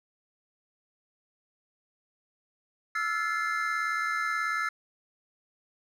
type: chord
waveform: triangle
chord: F major seventh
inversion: third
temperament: equal with one note detuned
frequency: 1318.5 / 1396.9 / 1728.8 / 2093 Hz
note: E6 / F6 / A6 / C7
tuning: 0 / 0 / -31 / 0 cents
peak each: -29 / -33 / -31 / -33 dBFS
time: 2.95-4.69 s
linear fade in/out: 5 ms
effects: none